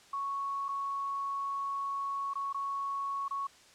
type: tone with dropouts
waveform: sine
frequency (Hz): 1108.7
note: C#6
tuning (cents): 0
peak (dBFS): -32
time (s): 0.13-3.47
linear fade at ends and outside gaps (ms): 5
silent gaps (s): 0.684-0.688 / 2.336-2.354 / 2.528-2.544 / 3.282-3.308
effects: white hiss -58 dBFS RMS until 3.74 s + low-pass 7000 Hz 12 dB/octave